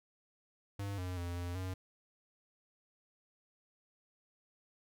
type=tone with pitch steps; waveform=square; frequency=100 / 90.9 / 87.1 / 87.8 / 92.9 Hz; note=G2 / F#2 / F2 / F2 / F#2; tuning=+35 / -30 / -4 / +10 / +7 cents; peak=-38 dBFS; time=0.79-1.74 s; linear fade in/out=5 ms; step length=190 ms; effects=none